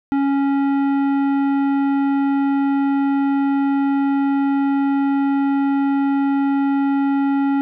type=tone with tanh clipping; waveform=sine; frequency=277.2 Hz; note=C#4; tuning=in tune; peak=-17 dBFS; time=0.12-7.61 s; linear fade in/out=0 ms; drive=13 dB; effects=none